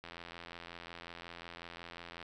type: click train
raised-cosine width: 0.3 ms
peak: -30 dBFS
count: 188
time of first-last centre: 0.04-2.227 s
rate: 85.5 Hz
effects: none